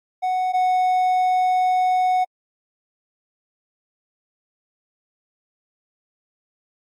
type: tone pair in turn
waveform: triangle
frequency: 740 / 737.3 Hz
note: F#5 / F#5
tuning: 0 / -6 cents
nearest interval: unison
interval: 6 cents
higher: first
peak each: -17 / -14 dBFS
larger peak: second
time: 0.22-0.53 / 0.53-2.25 s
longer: second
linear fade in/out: 20 ms
effects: AAC 64 kbps